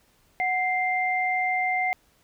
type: tone pair together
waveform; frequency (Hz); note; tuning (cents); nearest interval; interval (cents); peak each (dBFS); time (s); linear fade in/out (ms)
sine; 740 / 2093; F#5 / C7; 0 / 0; octave + tritone; 1800; -25; 0.4-1.93; 0
effects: pink hiss -63 dBFS RMS until 2.23 s